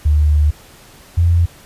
sine tone pair in turn, 74.8 / 85.38 Hz, D2 / F2, +32 / -39 cents, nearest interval major second, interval 229 cents, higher second, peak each -9 dBFS, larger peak neither, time 0.05-0.51 / 1.17-1.46 s, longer first, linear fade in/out 10 ms, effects pink hiss -43 dBFS RMS until 1.65 s + resampled to 32000 Hz

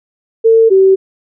sine tone pair in turn, 450.9 / 383.4 Hz, A4 / G4, +42 / -38 cents, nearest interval minor third, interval 280 cents, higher first, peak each -4 dBFS, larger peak neither, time 0.44-0.7 / 0.7-0.96 s, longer neither, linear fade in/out 20 ms, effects none

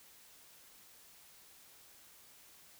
silence, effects white hiss -60 dBFS RMS until 2.79 s

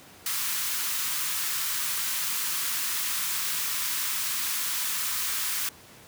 white high-pass noise, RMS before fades -29 dBFS, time 0.26-5.69 s, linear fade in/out 2 ms, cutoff 970 Hz, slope 48 dB/octave, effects pink hiss -50 dBFS RMS until 6.07 s + high-pass 100 Hz 12 dB/octave

